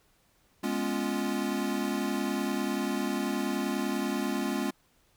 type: chord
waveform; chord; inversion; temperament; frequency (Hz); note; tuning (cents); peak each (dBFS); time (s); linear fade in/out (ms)
square; C# dominant seventh; second; equal; 207.7 / 246.9 / 277.2 / 349.2; G#3 / B3 / C#4 / E#4; 0 / 0 / 0 / 0; -34 / -35 / -34 / -36; 0.63-4.71; 10
effects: pink hiss -67 dBFS RMS until 5.16 s